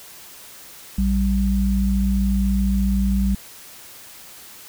sine tone pair together, 57.86 / 194.4 Hz, A#1 / G3, -12 / -14 cents, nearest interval octave + major sixth, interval 2098 cents, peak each -19 dBFS, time 0.98-3.35 s, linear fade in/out 5 ms, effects white hiss -42 dBFS RMS until 4.68 s

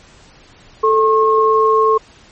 sine tone pair together, 440 / 1079.7 Hz, A4 / C#6, 0 / -46 cents, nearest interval octave + major third, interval 1554 cents, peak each -12 dBFS, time 0.83-1.98 s, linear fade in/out 10 ms, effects pink hiss -45 dBFS RMS until 2.31 s + MP3 32 kbps

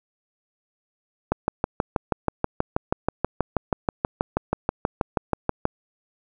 click train, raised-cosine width 1 ms, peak -6 dBFS, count 28, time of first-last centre 1.32-5.654 s, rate 6.23 Hz, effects none

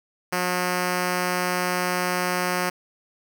5% pulse tone, 180 Hz, F#3, 47 cents flat, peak -11 dBFS, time 0.32-2.7 s, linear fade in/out 10 ms, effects none

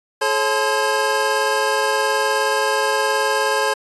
square tone cluster, 428.8 / 546 / 865 / 1032 / 1619 Hz, A4 / C#5 / A5 / C6 / G#6, -45 / -26 / -30 / -24 / -45 cents, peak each -24 dBFS, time 0.21-3.74 s, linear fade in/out 10 ms, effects resampled to 24000 Hz

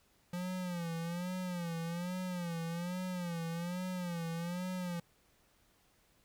square tone with vibrato, 174.61 Hz, F3, in tune, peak -37 dBFS, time 0.33-5 s, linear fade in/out 5 ms, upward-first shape sine, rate 1.2 Hz, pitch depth 94 cents each way, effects pink hiss -70 dBFS RMS until 6.24 s

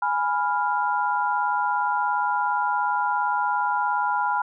sine chord, F diminished, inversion first, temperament equal, 830.6 / 987.8 / 1396.9 Hz, Ab5 / Cb6 / F6, 0 / 0 / 0 cents, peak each -25 / -24 / -27 dBFS, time 0.02-4.42 s, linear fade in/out 5 ms, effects none

